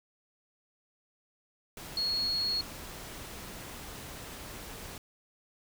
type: tone in noise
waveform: sine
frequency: 4321 Hz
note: C#8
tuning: 45 cents flat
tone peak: -28 dBFS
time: 1.97-2.61 s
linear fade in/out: 2 ms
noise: pink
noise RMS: -44 dBFS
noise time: 1.77-4.98 s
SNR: +13 dB
effects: none